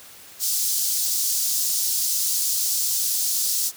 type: high-pass noise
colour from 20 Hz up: pink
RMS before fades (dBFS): -23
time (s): 0.39-3.72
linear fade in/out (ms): 50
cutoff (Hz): 5000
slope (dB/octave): 24
effects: white hiss -45 dBFS RMS until 3.76 s